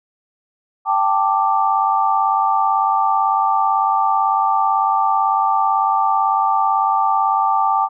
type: chord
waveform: sine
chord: G suspended second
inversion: none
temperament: just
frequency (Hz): 784 / 882 / 1176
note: G5 / A5 / D6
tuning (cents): 0 / +4 / +2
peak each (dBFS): -18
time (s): 0.85-7.89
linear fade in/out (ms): 50
effects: none